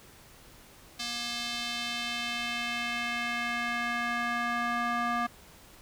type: tone with band-pass filter sweep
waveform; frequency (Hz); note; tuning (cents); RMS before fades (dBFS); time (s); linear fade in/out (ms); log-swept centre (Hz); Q
square; 237.8; A#3; +35; -32; 0.99-5.27; 10; 4400 to 1200; 1.6
effects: pink hiss -54 dBFS RMS until 5.81 s